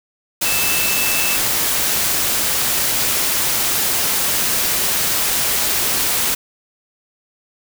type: tone in noise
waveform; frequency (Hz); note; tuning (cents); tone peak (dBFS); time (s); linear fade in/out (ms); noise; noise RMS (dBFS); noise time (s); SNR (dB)
sine; 2637; E7; 0; -22; 0.45-1.37; 10; white; -18; 0.41-6.35; -7
effects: none